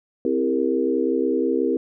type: chord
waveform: sine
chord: C dominant seventh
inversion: none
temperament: equal with one note detuned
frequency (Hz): 261.6 / 329.6 / 400.5 / 466.2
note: C4 / E4 / G4 / Bb4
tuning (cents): 0 / 0 / +37 / 0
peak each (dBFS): -24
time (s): 0.25-1.77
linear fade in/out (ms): 2
effects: none